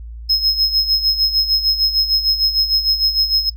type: tone with tremolo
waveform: triangle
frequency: 5150 Hz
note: E8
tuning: 41 cents flat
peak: -9 dBFS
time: 0.29-3.5 s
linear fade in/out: 10 ms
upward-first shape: sine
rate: 6.6 Hz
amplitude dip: 70%
effects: noise-tail reverb RT60 0.1 s tail -20 dB re dry + added 57 Hz sine -29 dBFS peak until 3.56 s